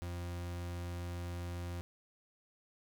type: tone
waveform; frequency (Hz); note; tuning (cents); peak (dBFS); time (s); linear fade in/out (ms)
40% pulse; 87.31; F2; 0; -38; 0.02-1.81; 0
effects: none